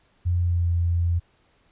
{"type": "tone with pitch glide", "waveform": "sine", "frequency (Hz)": [87.8, 85.75], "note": ["F2", "F2"], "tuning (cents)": [10, -31], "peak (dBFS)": -19, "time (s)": [0.25, 1.2], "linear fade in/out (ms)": 20, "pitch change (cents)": -41, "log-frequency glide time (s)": [0.37, 0.69], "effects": ["pink hiss -63 dBFS RMS until 1.71 s", "resampled to 8000 Hz"]}